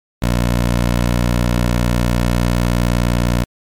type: tone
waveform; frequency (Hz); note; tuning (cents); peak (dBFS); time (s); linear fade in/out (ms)
15% pulse; 59.7; A#1; +42; -7; 0.22-3.44; 5
effects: MP3 96 kbps